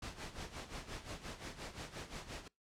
pink noise with tremolo, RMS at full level -44 dBFS, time 0.02-2.48 s, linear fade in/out 5 ms, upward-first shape sine, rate 5.7 Hz, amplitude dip 75%, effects noise-tail reverb RT60 0.2 s tail -24 dB re dry + low-pass 7000 Hz 12 dB/octave

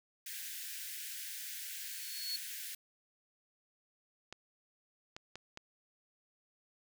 white high-pass noise, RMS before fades -44 dBFS, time 0.26-2.75 s, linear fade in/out 5 ms, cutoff 1500 Hz, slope 96 dB/octave
sine tone with exponential growth, 4362 Hz, C#8, 29 cents flat, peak -34 dBFS, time 1.67-2.36 s, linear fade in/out 2 ms, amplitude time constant 150 ms
clicks, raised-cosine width 0.2 ms, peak -28 dBFS, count 4, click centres 4.326 / 5.165 / 5.356 / 5.574 s
effects none

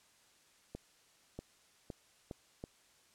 accelerating click train, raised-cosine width 2 ms, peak -29 dBFS, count 5, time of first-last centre 0.75-2.639 s, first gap 640 ms, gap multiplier 0.8, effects white hiss -67 dBFS RMS until 3.14 s + low-pass 9000 Hz 12 dB/octave

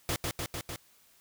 pink noise with echo, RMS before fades -31 dBFS, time 0.09-0.16 s, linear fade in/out 0 ms, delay 150 ms, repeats 4, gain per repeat -2 dB, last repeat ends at 0.76 s, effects white hiss -63 dBFS RMS until 1.2 s

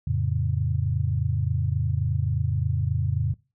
sine chord, F augmented, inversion none, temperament equal with one note detuned, 87.31 / 110.83 / 138.59 Hz, F2 / A2 / C#3, 0 / +13 / 0 cents, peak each -26 dBFS, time 0.07-3.34 s, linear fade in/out 5 ms, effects noise-tail reverb RT60 0.3 s tail -23 dB re dry

